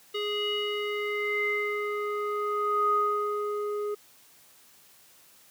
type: tone with low-pass filter sweep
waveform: square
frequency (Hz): 415.8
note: G#4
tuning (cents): +2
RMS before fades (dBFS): -29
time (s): 0.14-3.95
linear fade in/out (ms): 10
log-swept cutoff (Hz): 3300 to 870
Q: 8.2
effects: white hiss -57 dBFS RMS until 5.5 s + high-pass 80 Hz 12 dB/octave